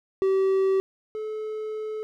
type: tone pair in turn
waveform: triangle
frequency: 384.3 / 432 Hz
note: G4 / A4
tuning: -34 / -32 cents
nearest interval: major second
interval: 202 cents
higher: second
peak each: -17 / -27 dBFS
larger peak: first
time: 0.22-0.8 / 1.15-2.03 s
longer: second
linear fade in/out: 0 ms
effects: none